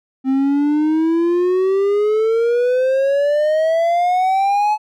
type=exponential sweep; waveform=triangle; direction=up; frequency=261.6 to 860 Hz; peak=-11 dBFS; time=0.24-4.78 s; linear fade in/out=50 ms; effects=none